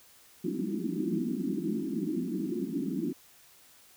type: band-pass noise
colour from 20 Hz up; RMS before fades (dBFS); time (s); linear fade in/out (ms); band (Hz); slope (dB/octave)
white; -32; 0.44-3.13; 10; 170 to 360; 96
effects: white hiss -58 dBFS RMS until 3.96 s